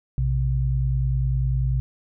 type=tone pair together; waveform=sine; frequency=59.88 / 130 Hz; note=A#1 / C3; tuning=+47 / -11 cents; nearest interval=octave + minor second; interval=1342 cents; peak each=-22 dBFS; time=0.18-1.8 s; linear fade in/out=0 ms; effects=none